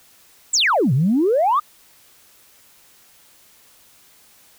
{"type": "exponential two-way sweep", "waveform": "sine", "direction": "down then up", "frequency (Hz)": [8200, 119.2, 1263], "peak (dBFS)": -13, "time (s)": [0.53, 1.6], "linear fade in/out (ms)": 10, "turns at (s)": 0.93, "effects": ["tanh soft clip ceiling -9 dBFS", "white hiss -52 dBFS RMS until 4.58 s"]}